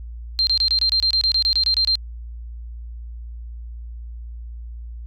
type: tone bursts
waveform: sine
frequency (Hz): 4164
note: C8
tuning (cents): -9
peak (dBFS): -15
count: 15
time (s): 0.39-1.954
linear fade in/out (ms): 0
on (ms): 80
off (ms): 26
effects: added 58 Hz sine -31 dBFS peak until 5.06 s